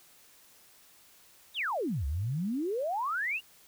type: exponential two-way sweep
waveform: sine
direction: down then up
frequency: 3951 to 65.2 to 2928 Hz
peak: -29 dBFS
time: 1.54-3.41 s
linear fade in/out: 50 ms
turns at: 2.06 s
effects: white hiss -59 dBFS RMS until 3.67 s